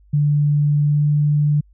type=tone with pitch glide; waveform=sine; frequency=146.83 to 147.85 Hz; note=D3 to D3; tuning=0 to +12 cents; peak=-13 dBFS; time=0.13-1.61 s; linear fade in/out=10 ms; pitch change=+12 cents; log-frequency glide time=0.84-1.05 s; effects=added 50 Hz sine -48 dBFS peak until 1.73 s